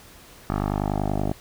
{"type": "tone with low-pass filter sweep", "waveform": "10% pulse", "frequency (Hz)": 50.4, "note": "G1", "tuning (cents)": 49, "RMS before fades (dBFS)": -25, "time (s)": [0.5, 1.32], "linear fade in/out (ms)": 0, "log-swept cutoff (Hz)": [1200, 590], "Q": 2.4, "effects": ["pink hiss -48 dBFS RMS until 1.4 s"]}